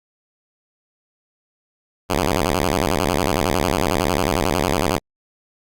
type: tone with vibrato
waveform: 5% pulse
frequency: 80.4 Hz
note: E2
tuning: 43 cents flat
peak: -6 dBFS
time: 2.09-4.99 s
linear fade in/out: 20 ms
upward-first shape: square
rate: 11 Hz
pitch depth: 250 cents each way
effects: Opus 48 kbps